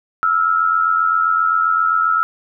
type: tone pair together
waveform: sine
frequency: 1312.4 / 1400 Hz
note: E6 / F6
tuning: -8 / +4 cents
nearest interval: minor second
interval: 112 cents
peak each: -14 / -19 dBFS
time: 0.23-2.23 s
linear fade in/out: 0 ms
effects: none